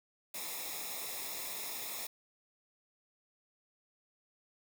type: noise with comb filter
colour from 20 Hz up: white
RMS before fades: -41 dBFS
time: 0.34-2.07 s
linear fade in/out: 5 ms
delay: 0.66 ms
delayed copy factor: -0.75
effects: none